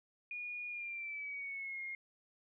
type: tone with pitch glide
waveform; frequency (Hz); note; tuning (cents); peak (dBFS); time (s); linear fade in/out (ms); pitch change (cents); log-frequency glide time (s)
sine; 2443 to 2139; D#7 to C7; -32 to +38; -40; 0.31-1.95; 2; -230; 0.68-1.82
effects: none